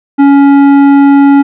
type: tone with tanh clipping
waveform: sine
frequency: 280 Hz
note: C#4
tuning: 18 cents sharp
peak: -3 dBFS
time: 0.18-1.43 s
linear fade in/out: 20 ms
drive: 12 dB
effects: none